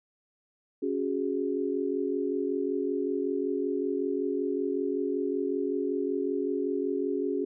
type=chord; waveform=sine; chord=C# suspended fourth; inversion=none; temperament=equal with one note detuned; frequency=278 / 370 / 415.3 Hz; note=C#4 / F#4 / G#4; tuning=+5 / 0 / 0 cents; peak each=-31 dBFS; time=0.82-7.45 s; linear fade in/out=10 ms; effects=none